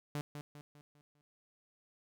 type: tone with echo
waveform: sawtooth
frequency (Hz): 146.83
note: D3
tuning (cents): 0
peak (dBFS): -32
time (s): 0.15-0.21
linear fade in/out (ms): 0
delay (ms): 200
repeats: 5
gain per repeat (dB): -7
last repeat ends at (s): 1.21
effects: none